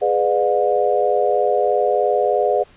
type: chord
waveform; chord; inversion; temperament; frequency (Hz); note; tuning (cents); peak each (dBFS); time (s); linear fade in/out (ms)
sine; G# diminished seventh; none; just; 415.3 / 498.4 / 598 / 717.6; G#4 / B4 / D5 / F5; 0 / +16 / +31 / +47; -20; 0.01-2.64; 20
effects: pink hiss -50 dBFS RMS until 2.76 s + resampled to 8000 Hz